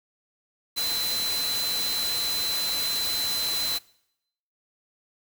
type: tone in noise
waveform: sine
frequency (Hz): 4048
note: B7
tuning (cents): +42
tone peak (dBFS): -26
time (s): 0.76-3.79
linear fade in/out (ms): 20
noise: white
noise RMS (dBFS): -31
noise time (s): 0.76-3.79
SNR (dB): +2
effects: noise-tail reverb RT60 0.8 s tail -23 dB re dry